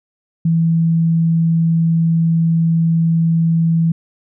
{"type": "tone", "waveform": "sine", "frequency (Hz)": 164.81, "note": "E3", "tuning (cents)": 0, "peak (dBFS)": -11, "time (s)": [0.45, 3.92], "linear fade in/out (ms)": 5, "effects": []}